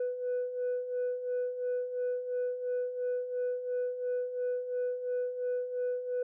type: beating tone pair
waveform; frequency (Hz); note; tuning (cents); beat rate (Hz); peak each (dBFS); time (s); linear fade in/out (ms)
sine; 493.9 / 496.8; B4 / B4; 0 / +10; 2.9; -36 / -30; 0-6.23; 5
effects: tanh soft clip ceiling -27 dBFS